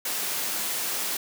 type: high-pass noise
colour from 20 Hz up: white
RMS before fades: -29 dBFS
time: 0.05-1.17 s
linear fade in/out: 5 ms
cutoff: 200 Hz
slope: 12 dB/octave
effects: none